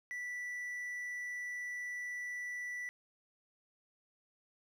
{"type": "tone", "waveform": "triangle", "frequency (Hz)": 1966, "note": "B6", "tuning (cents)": -8, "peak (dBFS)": -37, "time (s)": [0.11, 2.89], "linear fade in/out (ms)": 0, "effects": []}